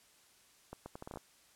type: accelerating click train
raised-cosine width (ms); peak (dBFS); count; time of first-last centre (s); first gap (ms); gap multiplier
1; -30; 9; 0.73-1.173; 130; 0.73
effects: white hiss -65 dBFS RMS until 1.55 s + low-pass 11000 Hz 12 dB/octave